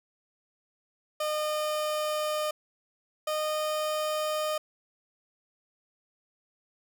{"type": "tone pair in turn", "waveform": "30% pulse", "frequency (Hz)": [609, 613.9], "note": ["D#5", "D#5"], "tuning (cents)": [-37, -23], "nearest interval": "unison", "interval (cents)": 14, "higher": "second", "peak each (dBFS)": -25, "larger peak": "neither", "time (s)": [[1.2, 2.51], [3.27, 4.58]], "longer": "neither", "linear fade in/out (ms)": 5, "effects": []}